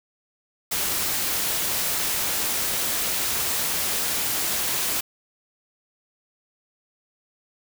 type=noise; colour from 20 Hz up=white; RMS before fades=-25 dBFS; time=0.71-5.01 s; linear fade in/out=10 ms; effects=none